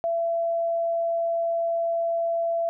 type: tone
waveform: sine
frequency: 672 Hz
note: E5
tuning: 33 cents sharp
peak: -22 dBFS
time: 0.04-2.69 s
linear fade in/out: 0 ms
effects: none